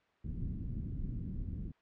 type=low-pass noise; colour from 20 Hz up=pink; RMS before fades=-39 dBFS; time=0.24-1.72 s; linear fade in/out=10 ms; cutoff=240 Hz; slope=24 dB/octave; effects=white hiss -70 dBFS RMS until 1.81 s + low-pass 2000 Hz 12 dB/octave